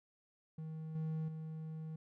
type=tone with level steps; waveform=triangle; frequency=158.3 Hz; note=D#3; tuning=30 cents sharp; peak=-40 / -34 / -40 dBFS; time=0.58-1.96 s; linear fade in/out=5 ms; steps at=0.95 / 1.28 s; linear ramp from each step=5 ms; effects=none